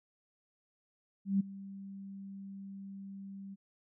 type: tone with ADSR envelope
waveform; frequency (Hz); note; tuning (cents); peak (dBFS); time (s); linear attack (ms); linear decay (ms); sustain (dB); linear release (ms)
sine; 196; G3; 0; -24; 1.25-3.56; 150; 13; -19; 28
effects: none